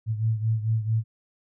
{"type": "beating tone pair", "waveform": "sine", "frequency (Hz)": [110, 114.5], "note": ["A2", "A#2"], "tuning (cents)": [0, -31], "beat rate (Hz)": 4.5, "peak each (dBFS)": [-23, -28], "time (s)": [0.06, 1.04], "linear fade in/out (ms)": 50, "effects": []}